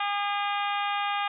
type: harmonic tone with a mistuned harmonic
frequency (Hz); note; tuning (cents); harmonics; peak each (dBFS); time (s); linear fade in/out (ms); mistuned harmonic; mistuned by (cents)
406.4; G#4; -38; 2 / 3 / 4 / 5 / 6 / 7 / 8 / 9; -29 / -31 / -37 / -38 / -36 / -39 / -40 / -42; 0-1.28; 5; 9; -18
effects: none